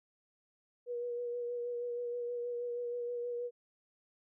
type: tone with vibrato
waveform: sine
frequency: 481.8 Hz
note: B4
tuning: 43 cents flat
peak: -35 dBFS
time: 0.86-3.51 s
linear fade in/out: 50 ms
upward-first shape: sine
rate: 6.3 Hz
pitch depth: 20 cents each way
effects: none